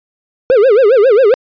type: tone with vibrato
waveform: triangle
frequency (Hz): 466.2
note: A#4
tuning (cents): 0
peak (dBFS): -3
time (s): 0.5-1.34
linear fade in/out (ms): 0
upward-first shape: sine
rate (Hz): 7.4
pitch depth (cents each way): 270
effects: resampled to 11025 Hz